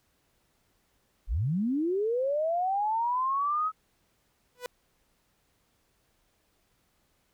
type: linear sweep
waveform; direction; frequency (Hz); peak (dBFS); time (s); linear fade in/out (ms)
sine; up; 32.7 to 1289; -25; 1.27-3.72; 50
type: tone with exponential growth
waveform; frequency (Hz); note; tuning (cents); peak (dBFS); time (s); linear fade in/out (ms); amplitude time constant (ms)
sawtooth; 493.9; B4; 0; -26; 4.55-4.66; 0; 22
effects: pink hiss -71 dBFS RMS until 7.33 s